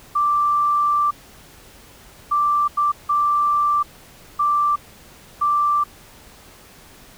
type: tone bursts at uneven times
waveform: sine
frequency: 1174.7 Hz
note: D6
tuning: in tune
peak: -15 dBFS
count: 6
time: 0.15-1.11 / 2.31-2.68 / 2.77-2.92 / 3.09-3.83 / 4.39-4.76 / 5.41-5.84 s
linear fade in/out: 10 ms
effects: pink hiss -46 dBFS RMS until 7.17 s